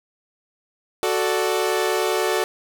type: chord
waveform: sawtooth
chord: D major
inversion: first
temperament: equal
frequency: 370 / 440 / 587.3 Hz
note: F#4 / A4 / D5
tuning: 0 / 0 / 0 cents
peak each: -19 / -19 / -23 dBFS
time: 1.03-2.44 s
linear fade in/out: 0 ms
effects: none